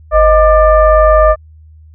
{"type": "tone with frequency modulation", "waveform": "sine", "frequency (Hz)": 622.3, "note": "D#5", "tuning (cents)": 0, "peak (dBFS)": -4, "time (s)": [0.11, 1.36], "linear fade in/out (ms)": 50, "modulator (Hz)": 572, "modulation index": 1, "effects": ["added 78 Hz sine -36 dBFS peak until 1.94 s"]}